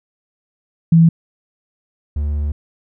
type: tone pair in turn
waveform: sine / triangle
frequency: 165.1 / 73.54 Hz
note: E3 / D2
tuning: +3 / +3 cents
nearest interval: octave + major second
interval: 1400 cents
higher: first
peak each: -6 / -15 dBFS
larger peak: first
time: 0.92-1.09 / 2.16-2.52 s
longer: second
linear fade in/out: 5 ms
effects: none